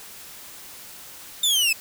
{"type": "linear sweep", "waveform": "sawtooth", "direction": "down", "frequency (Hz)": [3623, 2548], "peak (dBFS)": -15, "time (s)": [1.43, 1.73], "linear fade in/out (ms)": 5, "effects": ["white hiss -42 dBFS RMS until 1.8 s"]}